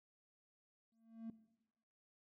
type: tone with exponential growth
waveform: triangle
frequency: 226.1 Hz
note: A3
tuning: 47 cents sharp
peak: -38 dBFS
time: 0.92-1.3 s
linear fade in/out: 2 ms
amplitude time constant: 81 ms
effects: noise-tail reverb RT60 1.0 s tail -19 dB re dry + tanh soft clip ceiling -39 dBFS